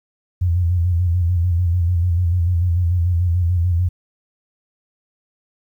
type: tone with vibrato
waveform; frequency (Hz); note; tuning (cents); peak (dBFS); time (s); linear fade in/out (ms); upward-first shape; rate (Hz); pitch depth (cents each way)
sine; 87.31; F2; 0; -14; 0.41-3.89; 10; square; 6.8; 58
effects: 9-bit